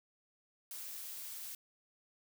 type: noise with amplitude modulation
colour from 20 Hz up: blue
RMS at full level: -43 dBFS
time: 0.71-1.55 s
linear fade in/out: 2 ms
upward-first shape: sine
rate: 213 Hz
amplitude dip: 55%
effects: none